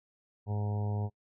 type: harmonic tone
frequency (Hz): 103.83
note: G#2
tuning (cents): 0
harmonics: 1 / 2 / 3 / 4 / 5 / 6 / 7 / 8 / 9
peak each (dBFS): -30 / -41 / -51 / -44 / -49 / -51 / -47 / -49 / -50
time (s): 0.46-1.1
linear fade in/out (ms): 50
effects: noise-tail reverb RT60 0.1 s tail -25 dB re dry